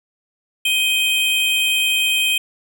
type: tone pair together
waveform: square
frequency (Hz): 2509 / 3155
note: D#7 / G7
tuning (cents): +14 / +10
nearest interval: major third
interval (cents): 396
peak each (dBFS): -19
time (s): 0.65-2.38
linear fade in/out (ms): 5
effects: none